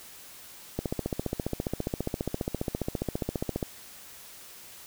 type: click train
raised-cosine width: 2 ms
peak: -15 dBFS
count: 43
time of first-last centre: 0.79-3.628 s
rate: 14.8 Hz
effects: white hiss -48 dBFS RMS until 4.86 s